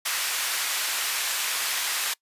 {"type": "high-pass noise", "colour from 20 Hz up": "pink", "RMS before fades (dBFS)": -27, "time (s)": [0.05, 2.14], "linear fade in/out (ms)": 10, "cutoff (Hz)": 1500, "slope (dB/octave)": 12, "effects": ["noise-tail reverb RT60 0.1 s tail -24 dB re dry", "resampled to 32000 Hz"]}